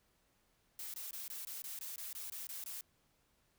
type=noise bursts; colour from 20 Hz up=blue; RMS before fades=-45 dBFS; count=12; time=0.79-2.81 s; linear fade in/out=2 ms; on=150 ms; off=20 ms; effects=pink hiss -75 dBFS RMS until 3.58 s